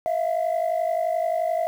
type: tone pair together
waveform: sine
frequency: 647 / 698.5 Hz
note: E5 / F5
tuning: -32 / 0 cents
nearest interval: minor second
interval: 132 cents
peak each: -22 / -23 dBFS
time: 0.06-1.67 s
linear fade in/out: 0 ms
effects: tanh soft clip ceiling -17 dBFS + 8-bit